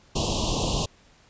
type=band-stop noise; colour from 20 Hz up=pink; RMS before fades=-25 dBFS; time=0.15-0.86 s; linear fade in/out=10 ms; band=1100 to 2700 Hz; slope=96 dB/octave; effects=pink hiss -57 dBFS RMS until 1.29 s + resampled to 16000 Hz